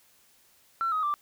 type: tone with pitch steps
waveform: sine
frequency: 1351 / 1260.5 / 1176.1 Hz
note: E6 / D#6 / D6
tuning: +42 / +22 / +2 cents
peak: -24 dBFS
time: 0.81-1.14 s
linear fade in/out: 0 ms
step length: 110 ms
effects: tanh soft clip ceiling -20 dBFS + white hiss -62 dBFS RMS until 1.21 s